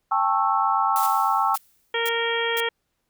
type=chord; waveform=sine; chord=A dominant seventh; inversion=third; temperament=just; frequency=792 / 880 / 1100 / 1320 Hz; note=G5 / A5 / C#6 / E6; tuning=+18 / 0 / -14 / +2 cents; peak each=-24 dBFS; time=0.11-1.56 s; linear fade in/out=10 ms
type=noise with exponential decay; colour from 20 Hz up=blue; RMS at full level=-30 dBFS; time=0.96-1.93 s; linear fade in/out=0 ms; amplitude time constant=210 ms
type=noise bursts; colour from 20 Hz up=blue; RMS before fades=-31 dBFS; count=4; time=1.03-2.602 s; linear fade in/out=0 ms; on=33 ms; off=480 ms
type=harmonic tone; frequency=463.2 Hz; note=A#4; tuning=11 cents flat; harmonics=1 / 2 / 3 / 4 / 5 / 6 / 7; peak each=-26 / -30 / -32 / -28 / -31 / -37 / -29 dBFS; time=1.94-2.69 s; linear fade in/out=5 ms
effects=pink hiss -75 dBFS RMS until 3.09 s